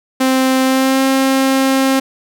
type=tone with pitch glide; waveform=sawtooth; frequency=261.6 to 267.1 Hz; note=C4 to C4; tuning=0 to +36 cents; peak=-7 dBFS; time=0.2-2 s; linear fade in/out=10 ms; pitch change=+36 cents; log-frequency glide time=0.63-1.03 s; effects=none